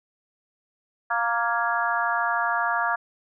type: harmonic tone with a mistuned harmonic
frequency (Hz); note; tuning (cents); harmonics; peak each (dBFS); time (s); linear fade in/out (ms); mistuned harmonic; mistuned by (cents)
233.1; A#3; 0; 3 / 4 / 5 / 6 / 7; -28 / -28 / -28 / -28 / -28; 1.1-2.96; 10; 7; +31
effects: none